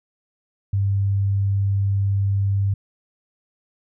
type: tone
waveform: sine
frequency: 99 Hz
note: G2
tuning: 18 cents sharp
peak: -17 dBFS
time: 0.73-2.74 s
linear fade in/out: 5 ms
effects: none